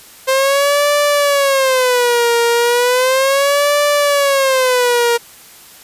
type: tone with vibrato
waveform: sawtooth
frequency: 523.3 Hz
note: C5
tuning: in tune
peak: -7 dBFS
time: 0.27-5.18 s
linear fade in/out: 20 ms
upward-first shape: sine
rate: 0.35 Hz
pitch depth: 190 cents each way
effects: white hiss -40 dBFS RMS until 5.83 s + resampled to 32000 Hz